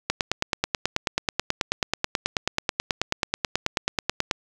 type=click train; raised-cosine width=0.2 ms; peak=-4 dBFS; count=40; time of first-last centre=0.1-4.312 s; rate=9.26 Hz; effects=7-bit